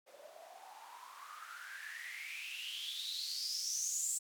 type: noise with band-pass filter sweep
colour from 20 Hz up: blue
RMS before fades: -43 dBFS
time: 0.06-4.19 s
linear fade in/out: 20 ms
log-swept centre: 530 to 7900 Hz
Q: 9.6
effects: none